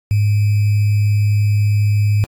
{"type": "tone with sample-and-hold", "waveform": "sine", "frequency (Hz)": 103.83, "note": "G#2", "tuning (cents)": 0, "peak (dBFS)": -11, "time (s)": [0.11, 2.24], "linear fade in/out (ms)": 0, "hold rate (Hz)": 2450, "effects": ["AAC 64 kbps"]}